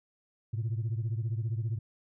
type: beating tone pair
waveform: sine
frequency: 109.2 / 124.2 Hz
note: A2 / B2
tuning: -13 / +10 cents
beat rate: 15 Hz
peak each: -29 / -33 dBFS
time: 0.53-1.79 s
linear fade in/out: 10 ms
effects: tanh soft clip ceiling -26 dBFS